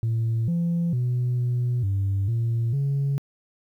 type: tone with pitch steps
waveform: sine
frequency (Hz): 113.9 / 170.6 / 123.7 / 122.6 / 98 / 115.8 / 139.3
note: A#2 / F3 / B2 / B2 / G2 / A#2 / C#3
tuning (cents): -40 / -40 / +3 / -12 / 0 / -11 / +9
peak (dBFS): -19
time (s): 0.03-3.18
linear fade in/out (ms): 0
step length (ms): 450
effects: tanh soft clip ceiling -19 dBFS + 10-bit